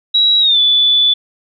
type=tone with pitch glide; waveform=sine; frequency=3876 to 3473 Hz; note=B7 to A7; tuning=-33 to -23 cents; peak=-8 dBFS; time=0.14-1.14 s; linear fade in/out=10 ms; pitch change=-190 cents; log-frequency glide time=0.4-0.59 s; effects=none